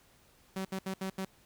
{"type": "tone bursts at uneven times", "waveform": "sawtooth", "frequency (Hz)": 190.5, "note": "G3", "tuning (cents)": -49, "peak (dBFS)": -30, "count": 5, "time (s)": [[0.56, 0.65], [0.72, 0.79], [0.86, 0.94], [1.01, 1.1], [1.18, 1.25]], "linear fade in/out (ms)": 5, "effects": ["pink hiss -64 dBFS RMS until 1.45 s"]}